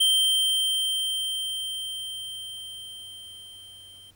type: tone with level ramp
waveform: square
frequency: 3136 Hz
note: G7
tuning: in tune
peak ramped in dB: -18 to -47 dBFS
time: 0-4.11 s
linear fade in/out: 10 ms
effects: added 97 Hz sine -62 dBFS peak until 4.15 s + pink hiss -62 dBFS RMS until 4.15 s